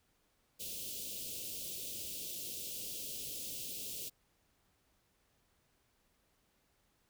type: band-stop noise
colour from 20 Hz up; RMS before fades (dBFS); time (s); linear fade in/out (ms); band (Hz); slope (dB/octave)
white; -43; 0.59-4.1; 20; 590 to 2700; 48
effects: pink hiss -75 dBFS RMS until 7.09 s